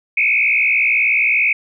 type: tone with frequency modulation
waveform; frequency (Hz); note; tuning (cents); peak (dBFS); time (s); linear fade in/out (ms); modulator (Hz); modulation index
sine; 2370; D7; +15; -12; 0.17-1.53; 5; 59.3; 3.3
effects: none